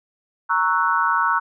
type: chord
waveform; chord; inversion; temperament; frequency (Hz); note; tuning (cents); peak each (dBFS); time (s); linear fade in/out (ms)
sine; F# dominant seventh; first; equal; 932.3 / 1108.7 / 1318.5 / 1480; A#5 / C#6 / E6 / F#6; 0 / 0 / 0 / 0; -22; 0.49-1.4; 20
effects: none